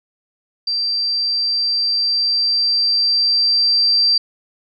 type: tone with level ramp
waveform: sine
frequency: 4699 Hz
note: D8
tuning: in tune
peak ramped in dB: -17 to -11 dBFS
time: 0.67-4.18 s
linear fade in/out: 5 ms
effects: none